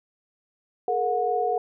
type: tone cluster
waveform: sine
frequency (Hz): 424 / 467.5 / 728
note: G#4 / A#4 / F#5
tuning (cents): +36 / +5 / -28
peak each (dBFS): -28 / -27 / -24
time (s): 0.88-1.58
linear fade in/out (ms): 2
effects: none